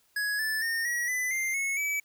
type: tone with pitch steps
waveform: square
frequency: 1673 / 1750.1 / 1830.8 / 1915.1 / 2003 / 2096 / 2192 / 2293 Hz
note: G#6 / A6 / A#6 / A#6 / B6 / C7 / C#7 / D7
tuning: +12 / -10 / -32 / +46 / +24 / +2 / -20 / -42 cents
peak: -28 dBFS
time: 0.16-2 s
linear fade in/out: 5 ms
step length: 230 ms
effects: white hiss -67 dBFS RMS until 2.04 s